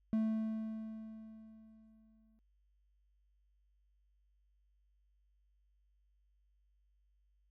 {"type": "tone with exponential decay", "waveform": "triangle", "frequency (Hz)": 220, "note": "A3", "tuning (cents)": 0, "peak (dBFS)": -27, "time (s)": [0.13, 2.39], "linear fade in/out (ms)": 0, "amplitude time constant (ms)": 490, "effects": ["added 50 Hz sine -70 dBFS peak until 7.5 s"]}